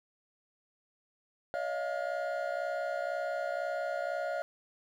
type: tone cluster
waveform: triangle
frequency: 569 / 633 / 695 / 1424 Hz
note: C#5 / D#5 / F5 / F6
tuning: +45 / +30 / -9 / +33 cents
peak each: -35 / -35 / -35 / -39 dBFS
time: 1.54-4.42 s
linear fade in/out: 0 ms
effects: none